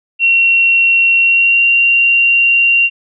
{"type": "tone with pitch glide", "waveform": "sine", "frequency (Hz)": [2733, 2762], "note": ["F7", "F7"], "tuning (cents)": [-38, -20], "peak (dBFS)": -7, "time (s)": [0.19, 2.9], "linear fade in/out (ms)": 50, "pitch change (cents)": 18, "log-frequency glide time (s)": [1.2, 1.63], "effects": []}